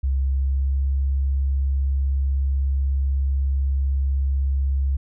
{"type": "tone with pitch glide", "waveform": "sine", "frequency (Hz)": [67, 68.05], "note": ["C2", "C#2"], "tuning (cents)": [42, -31], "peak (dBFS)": -18, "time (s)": [0.03, 4.97], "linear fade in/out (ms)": 10, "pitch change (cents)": 27, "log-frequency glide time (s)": [0.19, 0.83], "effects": []}